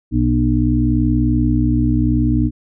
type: harmonic tone with a mistuned harmonic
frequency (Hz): 60.6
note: B1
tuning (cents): -32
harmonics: 1 / 2 / 4 / 5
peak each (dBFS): -18 / -18 / -18 / -18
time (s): 0.11-2.51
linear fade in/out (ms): 50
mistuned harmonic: 2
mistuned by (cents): +30
effects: none